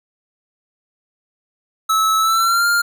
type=tone with pitch glide; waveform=square; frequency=1300 to 1401.4 Hz; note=E6 to F6; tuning=-24 to +6 cents; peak=-14 dBFS; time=1.89-2.82 s; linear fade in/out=10 ms; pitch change=+130 cents; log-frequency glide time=2.19-2.67 s; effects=none